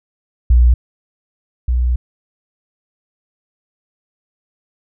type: tone pair in turn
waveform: sine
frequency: 60.3 / 61.39 Hz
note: B1 / B1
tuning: -41 / -10 cents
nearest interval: unison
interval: 31 cents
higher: second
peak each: -6 / -12 dBFS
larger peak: first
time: 0.5-0.74 / 1.68-1.96 s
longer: second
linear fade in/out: 5 ms
effects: none